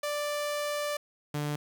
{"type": "tone pair in turn", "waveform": "sawtooth", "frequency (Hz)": [588, 147.68], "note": ["D5", "D3"], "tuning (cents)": [2, 10], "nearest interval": "2 octaves", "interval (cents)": 2392, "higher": "first", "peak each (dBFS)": -26, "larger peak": "neither", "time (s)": [[0.03, 0.97], [1.34, 1.56]], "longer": "first", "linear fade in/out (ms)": 5, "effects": ["9-bit"]}